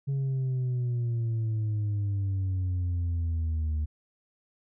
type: exponential sweep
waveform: sine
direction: down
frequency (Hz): 138.9 to 75.7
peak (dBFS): -23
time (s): 0.07-3.86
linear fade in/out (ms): 20
effects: tanh soft clip ceiling -25 dBFS